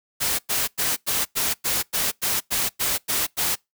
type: noise bursts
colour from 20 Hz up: white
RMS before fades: -23 dBFS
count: 12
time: 0.2-3.558 s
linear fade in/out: 20 ms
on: 190 ms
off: 98 ms
effects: noise-tail reverb RT60 0.2 s tail -26 dB re dry